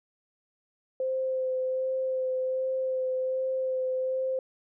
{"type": "tone with vibrato", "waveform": "sine", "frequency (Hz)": 519, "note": "C5", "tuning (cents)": -14, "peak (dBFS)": -26, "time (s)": [1, 4.39], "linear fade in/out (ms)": 2, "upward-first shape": "sine", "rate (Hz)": 1.3, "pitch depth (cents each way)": 13, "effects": []}